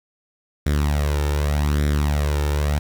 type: tone with flanger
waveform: sawtooth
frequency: 73.42 Hz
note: D2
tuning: in tune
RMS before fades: -20 dBFS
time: 0.66-2.79 s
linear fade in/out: 5 ms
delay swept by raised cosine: 0.54 to 2.24 ms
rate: 0.84 Hz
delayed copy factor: +0.65
effects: 7-bit